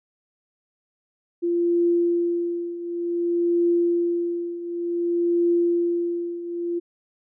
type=tone with tremolo; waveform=sine; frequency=344.6 Hz; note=F4; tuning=23 cents flat; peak=-16 dBFS; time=1.42-6.8 s; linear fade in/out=20 ms; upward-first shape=triangle; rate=0.55 Hz; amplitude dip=80%; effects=none